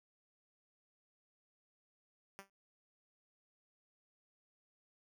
5% pulse tone with exponential decay, 196 Hz, G3, in tune, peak -34 dBFS, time 2.39-2.5 s, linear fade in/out 0 ms, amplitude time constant 23 ms, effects none

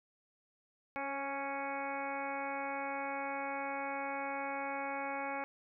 harmonic tone with a mistuned harmonic, 277.2 Hz, C#4, in tune, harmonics 1 / 2 / 3 / 4 / 5 / 6 / 7 / 8 / 9, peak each -46 / -43 / -40 / -46 / -47 / -48 / -54 / -44 / -52 dBFS, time 0.96-5.44 s, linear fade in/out 0 ms, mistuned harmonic 2, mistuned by -19 cents, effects none

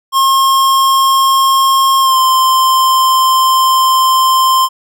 square tone with pitch glide, 1074 to 1045.2 Hz, C6 to C6, +45 to -2 cents, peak -8 dBFS, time 0.12-4.69 s, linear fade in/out 50 ms, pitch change -47 cents, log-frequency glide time 2-2.17 s, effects none

